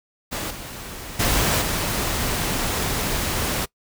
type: noise with level steps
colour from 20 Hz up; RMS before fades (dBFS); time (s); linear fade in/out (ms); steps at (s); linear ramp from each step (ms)
pink; -28 / -35 / -20 / -24; 0.31-3.66; 20; 0.5 / 1.19 / 1.61; 10
effects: noise-tail reverb RT60 0.1 s tail -22 dB re dry